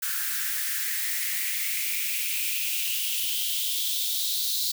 blue noise with high-pass filter sweep, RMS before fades -28 dBFS, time 0.02-4.72 s, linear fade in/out 10 ms, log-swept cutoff 1500 to 4100 Hz, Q 5.5, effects none

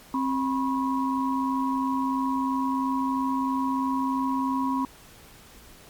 sine tone cluster, 265.2 / 977 / 1080 Hz, C4 / B5 / C#6, +23 / -19 / -45 cents, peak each -25 / -28 / -32 dBFS, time 0.14-4.85 s, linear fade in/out 2 ms, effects pink hiss -50 dBFS RMS until 5.89 s + MP3 96 kbps

